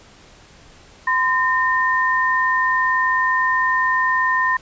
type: tone pair together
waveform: sine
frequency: 1024 / 1824.6 Hz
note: C6 / A#6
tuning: -38 / -38 cents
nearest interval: minor seventh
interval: 1000 cents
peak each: -18 dBFS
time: 1.07-4.57 s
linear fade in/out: 5 ms
effects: pink hiss -47 dBFS RMS until 4.61 s + resampled to 16000 Hz